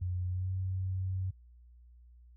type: tone with pitch glide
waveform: sine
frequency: 90.3 to 93.75 Hz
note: F#2 to F#2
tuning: -42 to +23 cents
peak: -31 dBFS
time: 0.01-1.31 s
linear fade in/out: 10 ms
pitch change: +65 cents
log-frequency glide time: 0.28-0.51 s
effects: added 60 Hz sine -54 dBFS peak until 2.36 s